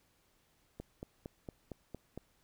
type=click train; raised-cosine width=2 ms; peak=-29 dBFS; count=7; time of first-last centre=0.8-2.176 s; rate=4.36 Hz; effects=pink hiss -72 dBFS RMS until 2.43 s